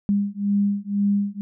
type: beating tone pair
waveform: sine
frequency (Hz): 201 / 203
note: G3 / G#3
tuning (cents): +44 / -39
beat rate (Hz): 2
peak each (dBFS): -22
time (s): 0.09-1.41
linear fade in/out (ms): 0
effects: none